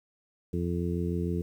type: harmonic tone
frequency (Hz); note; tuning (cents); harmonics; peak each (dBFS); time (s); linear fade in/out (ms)
86.6; F2; -14; 1 / 2 / 3 / 4 / 5; -32 / -31 / -37 / -35 / -37; 0.53-1.42; 5
effects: 10-bit